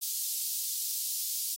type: high-pass noise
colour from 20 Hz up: white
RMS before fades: -33 dBFS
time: 0.01-1.56 s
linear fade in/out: 20 ms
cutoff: 4100 Hz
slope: 24 dB/octave
effects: AAC 48 kbps